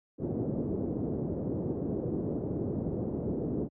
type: low-pass noise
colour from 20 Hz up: white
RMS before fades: -32 dBFS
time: 0.18-3.69 s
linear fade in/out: 50 ms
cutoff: 420 Hz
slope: 24 dB/octave
effects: high-pass 80 Hz 12 dB/octave